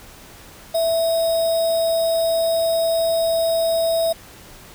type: tone with sample-and-hold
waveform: sine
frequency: 659.3 Hz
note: E5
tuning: in tune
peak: -16 dBFS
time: 0.74-4.13 s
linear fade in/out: 10 ms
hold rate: 4410 Hz
effects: pink hiss -43 dBFS RMS until 4.74 s